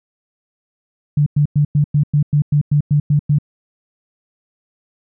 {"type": "tone bursts", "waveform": "sine", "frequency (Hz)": 146.8, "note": "D3", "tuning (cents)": 0, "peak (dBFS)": -10, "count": 12, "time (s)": [1.17, 3.386], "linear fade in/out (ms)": 5, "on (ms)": 93, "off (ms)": 100, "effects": []}